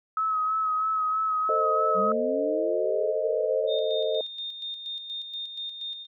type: tone with vibrato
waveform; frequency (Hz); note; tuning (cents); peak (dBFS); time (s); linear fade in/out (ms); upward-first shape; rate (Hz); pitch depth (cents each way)
sine; 1281; E6; -50; -23; 0.17-2.12; 2; sine; 3.1; 29
type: chord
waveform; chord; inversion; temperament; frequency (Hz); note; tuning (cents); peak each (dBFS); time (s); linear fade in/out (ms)
sine; A diminished; none; equal with one note detuned; 445.1 / 523.3 / 622.3; A4 / C5 / Eb5; +20 / 0 / 0; -28 / -30 / -27; 1.49-4.21; 2
type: linear sweep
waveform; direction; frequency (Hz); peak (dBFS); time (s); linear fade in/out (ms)
sine; up; 184.1 to 585; -30; 1.94-3.84; 50
type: tone with tremolo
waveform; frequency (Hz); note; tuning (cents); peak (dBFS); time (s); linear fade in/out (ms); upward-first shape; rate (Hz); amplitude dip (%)
sine; 3650; A#7; -37; -31; 3.67-6.07; 50; square; 4.2; 50
effects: none